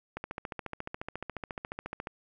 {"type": "click train", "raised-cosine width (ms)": 0.5, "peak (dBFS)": -21, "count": 28, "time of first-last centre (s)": [0.17, 2.071], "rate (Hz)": 14.2, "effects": []}